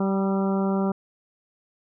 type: harmonic tone with a mistuned harmonic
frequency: 194.1 Hz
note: G3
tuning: 17 cents flat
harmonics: 1 / 2 / 3 / 4 / 5 / 6 / 7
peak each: -22 / -28 / -32 / -34 / -36 / -38 / -39 dBFS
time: 0-0.92 s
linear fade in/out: 5 ms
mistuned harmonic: 6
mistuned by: +42 cents
effects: none